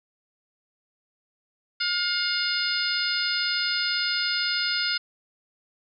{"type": "harmonic tone", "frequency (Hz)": 713, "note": "F5", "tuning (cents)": 36, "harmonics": [2, 3, 4, 5, 6, 7], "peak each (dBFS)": [-29, -33, -33, -33, -30, -28], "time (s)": [1.8, 4.98], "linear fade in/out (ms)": 10, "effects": []}